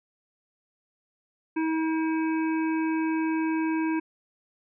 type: harmonic tone with a mistuned harmonic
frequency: 320 Hz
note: D#4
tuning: 49 cents sharp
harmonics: 1 / 3 / 5 / 7 / 8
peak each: -24 / -34 / -38 / -41 / -42 dBFS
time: 1.56-4 s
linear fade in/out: 10 ms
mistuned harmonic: 7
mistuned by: +25 cents
effects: none